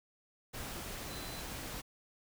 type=tone in noise; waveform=sine; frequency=4032 Hz; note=B7; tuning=35 cents sharp; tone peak=-50 dBFS; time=1.09-1.42 s; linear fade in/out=20 ms; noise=pink; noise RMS=-43 dBFS; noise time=0.53-1.82 s; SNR=-10 dB; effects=none